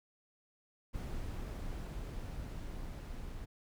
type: noise with level ramp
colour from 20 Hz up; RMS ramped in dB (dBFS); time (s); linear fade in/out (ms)
brown; -40 to -44; 0.93-3.46; 20
effects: none